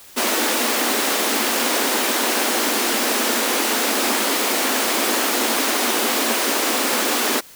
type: high-pass noise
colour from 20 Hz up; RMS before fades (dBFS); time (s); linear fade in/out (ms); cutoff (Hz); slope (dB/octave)
pink; -20; 0.16-7.41; 20; 220; 96
effects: white hiss -44 dBFS RMS until 7.55 s